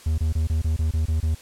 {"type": "tone bursts", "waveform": "triangle", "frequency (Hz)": 79, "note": "D#2", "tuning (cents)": 27, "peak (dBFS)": -17, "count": 9, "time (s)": [0.06, 1.348], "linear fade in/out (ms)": 5, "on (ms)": 120, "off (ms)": 26, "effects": ["white hiss -47 dBFS RMS until 1.41 s", "low-pass 10000 Hz 12 dB/octave"]}